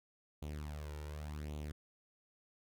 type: tone with flanger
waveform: sawtooth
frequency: 74.8 Hz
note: D2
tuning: 32 cents sharp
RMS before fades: -44 dBFS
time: 0.42-1.72 s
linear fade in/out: 5 ms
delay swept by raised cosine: 0.29 to 2.19 ms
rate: 0.88 Hz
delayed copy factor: +0.7
effects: none